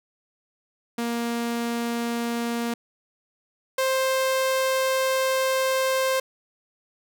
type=tone pair in turn; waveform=sawtooth; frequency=234.9 / 525.9 Hz; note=A#3 / C5; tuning=+13 / +9 cents; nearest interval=octave + major second; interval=1396 cents; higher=second; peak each=-21 / -17 dBFS; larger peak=second; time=0.98-2.74 / 3.78-6.2 s; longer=second; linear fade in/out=5 ms; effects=none